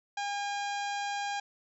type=harmonic tone with a mistuned harmonic; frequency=810 Hz; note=G#5; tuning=43 cents flat; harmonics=1 / 2 / 3 / 4 / 5 / 6 / 7 / 8 / 9; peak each=-33 / -39 / -43 / -45 / -47 / -49 / -50 / -51 / -52 dBFS; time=0.17-1.4 s; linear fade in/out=5 ms; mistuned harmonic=5; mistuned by=-24 cents; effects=none